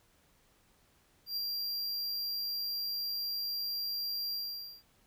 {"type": "tone with ADSR envelope", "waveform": "square", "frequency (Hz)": 4751, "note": "D8", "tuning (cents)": 19, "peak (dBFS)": -32, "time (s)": [1.26, 4.83], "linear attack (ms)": 110, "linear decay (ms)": 10, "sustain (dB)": -2, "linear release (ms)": 500, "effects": ["pink hiss -68 dBFS RMS until 5.06 s"]}